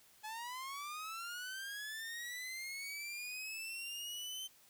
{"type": "linear sweep", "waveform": "sawtooth", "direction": "up", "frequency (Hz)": [844, 3100], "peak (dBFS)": -39, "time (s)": [0.23, 4.48], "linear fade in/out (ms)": 20, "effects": ["white hiss -65 dBFS RMS until 4.69 s"]}